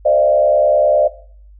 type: tone with frequency modulation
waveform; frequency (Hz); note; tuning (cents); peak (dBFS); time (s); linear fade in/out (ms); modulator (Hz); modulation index
sine; 600; D5; +37; -9; 0.05-1.08; 10; 69.8; 0.94
effects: noise-tail reverb RT60 0.5 s tail -17 dB re dry + added 50 Hz sine -39 dBFS peak until 1.59 s